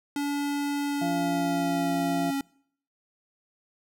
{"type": "tone with pitch glide", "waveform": "square", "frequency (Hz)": [286.3, 276.1], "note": ["D4", "C#4"], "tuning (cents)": [-44, -7], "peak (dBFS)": -27, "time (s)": [0.16, 2.41], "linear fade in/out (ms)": 2, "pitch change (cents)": -63, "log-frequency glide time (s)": [0.87, 1.93]}
{"type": "harmonic tone", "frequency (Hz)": 172.5, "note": "F3", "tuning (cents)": -21, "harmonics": [1, 2, 4], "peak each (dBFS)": [-32, -37, -30], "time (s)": [1.01, 2.31], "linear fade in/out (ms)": 10}
{"effects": ["noise-tail reverb RT60 0.6 s tail -24 dB re dry"]}